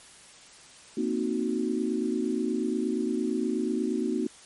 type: chord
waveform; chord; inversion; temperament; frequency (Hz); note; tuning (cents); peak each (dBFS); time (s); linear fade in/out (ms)
sine; C half-diminished seventh; third; equal; 233.1 / 261.6 / 311.1 / 370; Bb3 / C4 / Eb4 / Gb4; 0 / 0 / 0 / 0; -30 / -31 / -31 / -31; 0.97-4.27; 5
effects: white hiss -51 dBFS RMS until 4.45 s + MP3 48 kbps